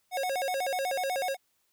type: tone with vibrato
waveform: square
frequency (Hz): 631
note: D#5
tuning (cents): +24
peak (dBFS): -29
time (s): 0.11-1.37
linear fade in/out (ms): 50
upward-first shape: square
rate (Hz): 8.1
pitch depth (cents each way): 260
effects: white hiss -73 dBFS RMS until 1.72 s